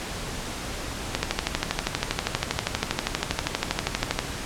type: click train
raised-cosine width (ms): 0.2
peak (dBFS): -5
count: 39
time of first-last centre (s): 1.15-4.19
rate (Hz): 12.5
effects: pink hiss -33 dBFS RMS until 4.45 s + low-pass 9000 Hz 12 dB/octave